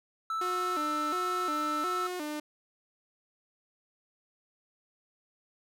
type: tone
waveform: triangle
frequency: 1318.5 Hz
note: E6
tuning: in tune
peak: -28 dBFS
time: 0.3-2.07 s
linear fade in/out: 2 ms
type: tone with vibrato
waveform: sawtooth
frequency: 329.6 Hz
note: E4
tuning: in tune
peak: -30 dBFS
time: 0.41-2.4 s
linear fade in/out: 5 ms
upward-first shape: square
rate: 1.4 Hz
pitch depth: 160 cents each way
effects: none